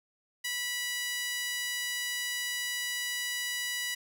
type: tone with high-pass filter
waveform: 5% pulse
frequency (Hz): 979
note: B5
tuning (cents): -15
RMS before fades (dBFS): -34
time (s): 0.44-3.95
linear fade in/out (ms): 10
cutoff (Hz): 2100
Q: 3.3
effects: none